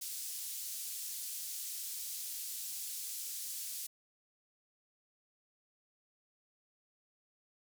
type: band-pass noise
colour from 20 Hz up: white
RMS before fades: -42 dBFS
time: 0.01-3.87 s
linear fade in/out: 10 ms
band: 5000 to 15000 Hz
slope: 12 dB/octave
effects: none